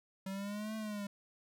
square exponential two-way sweep, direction up then down, 190.4 to 220.3 to 199.2 Hz, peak -39 dBFS, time 0.26-1.07 s, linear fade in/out 5 ms, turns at 0.76 s, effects none

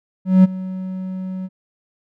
triangle tone with ADSR envelope, 186.9 Hz, F#3, 18 cents sharp, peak -3 dBFS, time 0.25-1.49 s, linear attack 190 ms, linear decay 22 ms, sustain -19 dB, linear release 39 ms, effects none

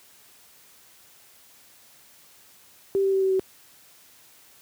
sine tone with pitch steps, 391.5 / 388.3 / 385.2 / 382.1 / 379 Hz, G4 / G4 / G4 / G4 / F#4, -2 / -16 / -30 / -44 / +42 cents, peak -19 dBFS, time 2.95-3.395 s, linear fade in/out 0 ms, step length 89 ms, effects white hiss -54 dBFS RMS until 4.61 s + high-pass 60 Hz 12 dB/octave

